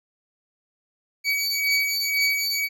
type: beating tone pair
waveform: 25% pulse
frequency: 2268 / 2270 Hz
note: C#7 / C#7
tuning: +39 / +41 cents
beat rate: 2 Hz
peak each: -20 dBFS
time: 1.24-2.69 s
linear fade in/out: 50 ms
effects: none